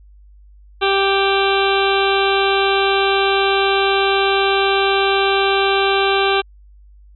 harmonic tone, 392 Hz, G4, in tune, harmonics 1 / 2 / 3 / 4 / 6 / 7 / 8 / 9 / 10, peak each -17 / -20 / -22 / -23 / -25 / -25 / -26 / -27 / -27 dBFS, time 0.81-6.42 s, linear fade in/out 20 ms, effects added 50 Hz sine -42 dBFS peak until 7.15 s

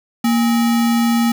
sine tone with sample-and-hold, 233.1 Hz, A#3, in tune, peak -12 dBFS, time 0.24-1.32 s, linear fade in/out 5 ms, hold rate 1050 Hz, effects none

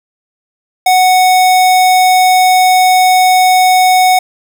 square tone, 740 Hz, F#5, in tune, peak -6 dBFS, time 0.86-4.19 s, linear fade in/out 5 ms, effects 7-bit

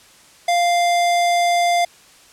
square tone, 697 Hz, F5, 4 cents flat, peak -15 dBFS, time 0.48-1.85 s, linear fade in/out 5 ms, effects white hiss -48 dBFS RMS until 2.32 s + low-pass 9000 Hz 12 dB/octave

